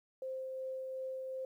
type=tone with tremolo; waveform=sine; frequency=523.3 Hz; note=C5; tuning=in tune; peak=-37 dBFS; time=0.22-1.45 s; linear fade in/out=2 ms; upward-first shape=triangle; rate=2.7 Hz; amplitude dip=25%; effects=12-bit